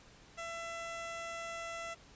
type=tone; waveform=15% pulse; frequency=670 Hz; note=E5; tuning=28 cents sharp; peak=-34 dBFS; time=0.37-1.95 s; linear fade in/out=20 ms; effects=pink hiss -59 dBFS RMS until 2.15 s + resampled to 16000 Hz